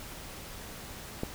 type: click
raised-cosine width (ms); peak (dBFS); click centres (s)
2; -18; 1.234
effects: pink hiss -44 dBFS RMS until 1.34 s